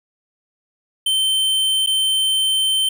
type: tone with dropouts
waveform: square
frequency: 3100 Hz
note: G7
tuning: 20 cents flat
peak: -16 dBFS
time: 1.06-2.89 s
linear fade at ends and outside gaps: 5 ms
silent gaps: 1.863-1.871 s
effects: none